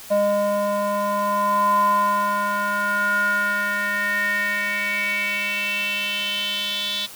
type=tone with band-pass filter sweep; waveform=square; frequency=204.3 Hz; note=G#3; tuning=28 cents flat; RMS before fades=-22 dBFS; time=0.1-7.07 s; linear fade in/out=20 ms; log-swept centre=680 to 3600 Hz; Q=6.4; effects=white hiss -40 dBFS RMS until 7.15 s